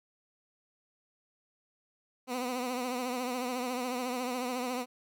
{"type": "tone with vibrato", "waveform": "15% pulse", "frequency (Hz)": 250.1, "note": "B3", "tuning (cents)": 22, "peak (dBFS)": -26, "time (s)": [2.27, 4.86], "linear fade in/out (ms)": 50, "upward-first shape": "triangle", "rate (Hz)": 14, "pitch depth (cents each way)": 73, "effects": []}